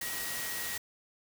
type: tone in noise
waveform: sine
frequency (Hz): 1901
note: A#6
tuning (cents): +33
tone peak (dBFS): -41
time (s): 0.01-0.78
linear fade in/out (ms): 5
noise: white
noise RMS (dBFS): -37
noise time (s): 0.01-0.78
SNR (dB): -7
effects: none